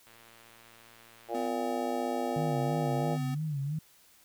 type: click train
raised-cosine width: 0.3 ms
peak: -39 dBFS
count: 163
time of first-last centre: 0.07-1.479 s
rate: 115 Hz
type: harmonic tone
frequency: 116.54 Hz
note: A#2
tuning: in tune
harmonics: 3 / 4 / 5 / 6 / 7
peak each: -37 / -37 / -37 / -37 / -37 dBFS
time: 1.28-3.18 s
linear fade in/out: 50 ms
type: tone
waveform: square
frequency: 253.7 Hz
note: B3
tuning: 47 cents sharp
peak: -36 dBFS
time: 1.34-3.35 s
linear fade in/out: 10 ms
type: tone with vibrato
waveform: sine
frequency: 146.83 Hz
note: D3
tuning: in tune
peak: -30 dBFS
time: 2.36-3.79 s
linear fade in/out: 5 ms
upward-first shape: sine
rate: 3 Hz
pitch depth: 120 cents each way
effects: white hiss -61 dBFS RMS until 4.24 s